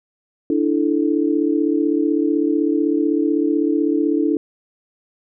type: chord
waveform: sine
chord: D suspended second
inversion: none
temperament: equal with one note detuned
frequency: 293.7 / 329.6 / 437.2 Hz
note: D4 / E4 / A4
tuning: 0 / 0 / -11 cents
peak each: -18 / -19 / -23 dBFS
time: 0.5-4.37 s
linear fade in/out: 2 ms
effects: none